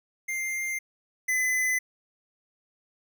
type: tone pair in turn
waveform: square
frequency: 2101 / 2019 Hz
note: C7 / B6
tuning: +7 / +38 cents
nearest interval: minor second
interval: 69 cents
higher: first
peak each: -29 / -24 dBFS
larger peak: second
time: 0.28-0.79 / 1.28-1.79 s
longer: neither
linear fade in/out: 10 ms
effects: none